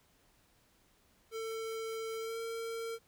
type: tone with pitch glide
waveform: square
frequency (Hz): 447.6 to 456.5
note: A4 to A#4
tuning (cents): +30 to -36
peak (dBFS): -38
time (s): 1.31-2.99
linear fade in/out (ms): 50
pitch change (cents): +34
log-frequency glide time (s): 2.18-2.38
effects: pink hiss -69 dBFS RMS until 3.07 s